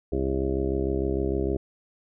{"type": "harmonic tone", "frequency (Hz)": 66.6, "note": "C2", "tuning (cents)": 31, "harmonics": [1, 2, 3, 4, 5, 6, 8, 9, 10], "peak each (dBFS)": [-29, -34, -36, -34, -30, -28, -39, -40, -41], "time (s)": [0.12, 1.57], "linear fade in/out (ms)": 5, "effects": []}